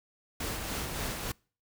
pink noise with tremolo, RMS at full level -34 dBFS, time 0.4-1.32 s, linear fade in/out 5 ms, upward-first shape sine, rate 3.5 Hz, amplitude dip 35%, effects noise-tail reverb RT60 0.4 s tail -26 dB re dry

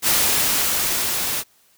white noise with level ramp, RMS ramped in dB -17 to -24 dBFS, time 0.02-1.44 s, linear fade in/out 50 ms, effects white hiss -58 dBFS RMS until 1.77 s

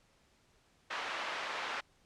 pink band-pass noise, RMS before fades -39 dBFS, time 0.9-1.81 s, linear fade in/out 10 ms, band 850 to 2800 Hz, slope 12 dB/octave, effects pink hiss -69 dBFS RMS until 2.05 s + low-pass 8000 Hz 12 dB/octave

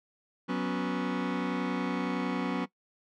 sawtooth chord, F# suspended fourth, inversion none, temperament just, 185 / 246.7 / 277.5 Hz, F#3 / B3 / C#4, 0 / -2 / +2 cents, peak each -29 dBFS, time 0.48-2.66 s, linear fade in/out 20 ms, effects noise-tail reverb RT60 0.1 s tail -19 dB re dry + low-pass 3000 Hz 12 dB/octave

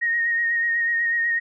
sine tone with vibrato, 1864.7 Hz, A#6, in tune, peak -19 dBFS, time 0.01-1.4 s, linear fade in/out 20 ms, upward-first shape sine, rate 8.1 Hz, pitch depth 24 cents each way, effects none

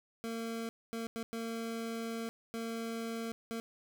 25% pulse tone bursts at uneven times, 228.2 Hz, A#3, 37 cents flat, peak -33 dBFS, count 6, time 0.24-0.69 / 0.93-1.07 / 1.16-1.23 / 1.33-2.29 / 2.54-3.32 / 3.51-3.6 s, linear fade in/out 0 ms, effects none

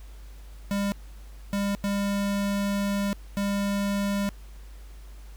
square tone bursts at uneven times, 200.6 Hz, G3, 40 cents sharp, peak -25 dBFS, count 4, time 0.71-0.92 / 1.53-1.75 / 1.84-3.13 / 3.37-4.29 s, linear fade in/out 0 ms, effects added 50 Hz sine -41 dBFS peak until 5.36 s + pink hiss -56 dBFS RMS until 5.36 s

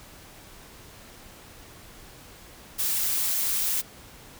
blue noise, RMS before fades -26 dBFS, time 2.78-3.82 s, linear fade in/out 20 ms, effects pink hiss -48 dBFS RMS until 4.39 s

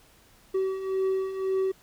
triangle beating tone pair, 380 / 381.9 Hz, F#4 / G4, +46 / -45 cents, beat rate 1.9 Hz, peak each -30 / -24 dBFS, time 0.54-1.72 s, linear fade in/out 10 ms, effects pink hiss -58 dBFS RMS until 1.82 s

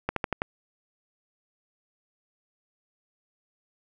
slowing click train, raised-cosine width 0.5 ms, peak -11 dBFS, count 5, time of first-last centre 0.09-0.419 s, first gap 73 ms, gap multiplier 1.08, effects none

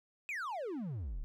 triangle exponential sweep, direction down, 2590 to 30.94 Hz, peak -35 dBFS, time 0.29-1.24 s, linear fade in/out 0 ms, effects none

